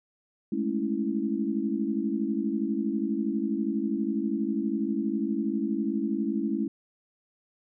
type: chord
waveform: sine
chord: A major seventh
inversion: third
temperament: equal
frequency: 207.7 / 220 / 277.2 / 329.6 Hz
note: G#3 / A3 / C#4 / E4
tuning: 0 / 0 / 0 / 0 cents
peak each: -31 dBFS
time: 0.52-6.68 s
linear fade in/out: 5 ms
effects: none